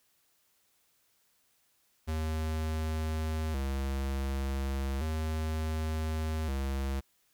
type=tone with vibrato; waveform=square; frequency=73.1 Hz; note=D2; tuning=7 cents flat; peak=-31 dBFS; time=2.07-7.01 s; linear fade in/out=20 ms; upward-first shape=square; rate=0.34 Hz; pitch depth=130 cents each way; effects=white hiss -71 dBFS RMS until 7.33 s